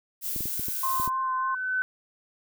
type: noise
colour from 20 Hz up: violet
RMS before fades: -31 dBFS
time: 0.21-1.1 s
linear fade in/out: 50 ms
type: clicks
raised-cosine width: 3 ms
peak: -24 dBFS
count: 7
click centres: 0.362 / 0.407 / 0.457 / 0.595 / 0.685 / 0.999 / 1.077 s
type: tone with exponential growth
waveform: sine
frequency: 1513 Hz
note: F#6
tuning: 38 cents sharp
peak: -22 dBFS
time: 0.48-1.82 s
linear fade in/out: 0 ms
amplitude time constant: 290 ms
type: tone with vibrato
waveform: sine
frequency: 1046.5 Hz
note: C6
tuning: in tune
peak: -25 dBFS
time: 0.83-1.55 s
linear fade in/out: 5 ms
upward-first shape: sine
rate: 3.4 Hz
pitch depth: 15 cents each way
effects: none